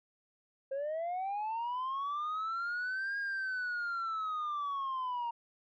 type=linear two-way sweep; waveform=sine; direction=up then down; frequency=530 to 1633 to 929 Hz; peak=-31 dBFS; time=0.71-5.31 s; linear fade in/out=10 ms; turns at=3.18 s; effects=tanh soft clip ceiling -32 dBFS